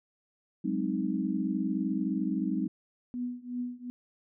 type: chord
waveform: sine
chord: Ab dominant seventh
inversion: third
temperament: equal with one note detuned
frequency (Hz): 188.12 / 207.7 / 261.6 / 311.1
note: Gb3 / Ab3 / C4 / Eb4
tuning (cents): +29 / 0 / 0 / 0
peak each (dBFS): -33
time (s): 0.64-2.68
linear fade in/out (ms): 10
type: tone with tremolo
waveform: sine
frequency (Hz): 245.9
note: B3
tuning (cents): -7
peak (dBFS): -29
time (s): 3.14-3.9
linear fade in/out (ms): 0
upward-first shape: triangle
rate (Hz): 2.7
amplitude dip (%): 95
effects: none